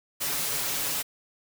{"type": "noise with comb filter", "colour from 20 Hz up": "white", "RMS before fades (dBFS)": -29, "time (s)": [0.2, 1.03], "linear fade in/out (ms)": 20, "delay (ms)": 7.1, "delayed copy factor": 0.7, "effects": []}